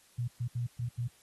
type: tone bursts at uneven times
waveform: sine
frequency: 120.4 Hz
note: B2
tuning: 44 cents flat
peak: -30 dBFS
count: 5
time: 0.18-0.28 / 0.4-0.48 / 0.55-0.67 / 0.79-0.89 / 0.98-1.08 s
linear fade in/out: 10 ms
effects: white hiss -63 dBFS RMS until 1.22 s + AAC 32 kbps